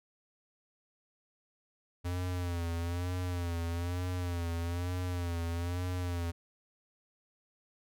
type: tone with vibrato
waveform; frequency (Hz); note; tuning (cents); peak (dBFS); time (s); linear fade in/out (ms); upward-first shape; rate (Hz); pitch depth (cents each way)
square; 87.31; F2; 0; -33; 2.04-6.32; 20; sine; 1.1; 64
effects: none